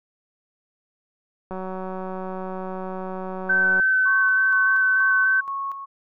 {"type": "click train", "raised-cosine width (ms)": 1, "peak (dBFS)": -19, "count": 429, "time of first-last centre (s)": [1.51, 3.799], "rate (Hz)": 187}
{"type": "tone with vibrato", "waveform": "sine", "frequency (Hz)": 1529, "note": "G6", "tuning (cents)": -44, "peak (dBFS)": -16, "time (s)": [3.49, 5.41], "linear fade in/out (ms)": 10, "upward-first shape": "square", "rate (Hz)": 3.4, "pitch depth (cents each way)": 8}
{"type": "tone with tremolo", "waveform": "sine", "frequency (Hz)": 1100, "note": "C#6", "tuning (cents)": -14, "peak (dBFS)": -25, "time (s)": [4.05, 5.86], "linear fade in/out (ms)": 20, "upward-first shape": "square", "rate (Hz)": 2.1, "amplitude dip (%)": 55}
{"effects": []}